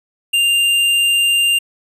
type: tone with hard clipping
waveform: triangle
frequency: 2794 Hz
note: F7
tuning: in tune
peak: -13 dBFS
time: 0.33-1.59 s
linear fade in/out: 10 ms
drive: 15 dB
effects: resampled to 32000 Hz